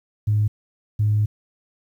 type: tone bursts at uneven times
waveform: sine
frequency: 105.6 Hz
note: G#2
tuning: 29 cents sharp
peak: -15 dBFS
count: 2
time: 0.27-0.48 / 0.99-1.26 s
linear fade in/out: 10 ms
effects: tanh soft clip ceiling -11 dBFS + 9-bit